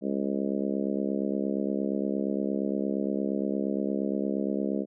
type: harmonic tone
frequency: 68.6 Hz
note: C#2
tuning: 17 cents flat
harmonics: 3 / 4 / 5 / 6 / 7 / 8 / 9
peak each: -30 / -32 / -34 / -36 / -37 / -38 / -39 dBFS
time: 0.01-4.86 s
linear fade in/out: 50 ms
effects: none